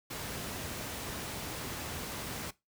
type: noise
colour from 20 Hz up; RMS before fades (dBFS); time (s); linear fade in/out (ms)
pink; -39; 0.1-2.51; 10
effects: noise-tail reverb RT60 0.2 s tail -19 dB re dry + high-pass 60 Hz 12 dB/octave